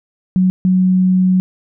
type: tone bursts at uneven times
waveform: sine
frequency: 185 Hz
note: F#3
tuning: in tune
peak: -9 dBFS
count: 2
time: 0.36-0.5 / 0.65-1.4 s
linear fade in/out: 0 ms
effects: none